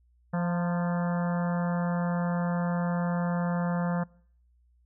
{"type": "harmonic tone with a mistuned harmonic", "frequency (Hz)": 173.9, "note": "F3", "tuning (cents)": -7, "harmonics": [1, 3, 4, 5, 6, 7, 8, 9, 10], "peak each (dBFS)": [-26, -36, -38, -40, -42, -43, -44, -45, -46], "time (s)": [0.33, 4.04], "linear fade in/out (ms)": 10, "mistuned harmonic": 5, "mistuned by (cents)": 41, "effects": ["noise-tail reverb RT60 0.6 s tail -25 dB re dry", "added 60 Hz sine -61 dBFS peak until 4.85 s"]}